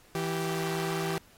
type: tone pair together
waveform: sawtooth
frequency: 163.72 / 389.7 Hz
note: E3 / G4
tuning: -12 / -10 cents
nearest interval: octave + minor third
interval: 1502 cents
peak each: -28 dBFS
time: 0.15-1.18 s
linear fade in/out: 0 ms
effects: pink hiss -59 dBFS RMS until 1.37 s + AAC 48 kbps